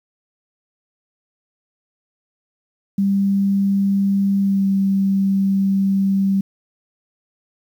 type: tone with pitch glide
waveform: sine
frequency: 197.4 to 194.91 Hz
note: G3 to G3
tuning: +12 to -10 cents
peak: -14 dBFS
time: 2.98-6.41 s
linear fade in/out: 5 ms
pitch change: -22 cents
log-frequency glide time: 4.41-4.66 s
effects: 8-bit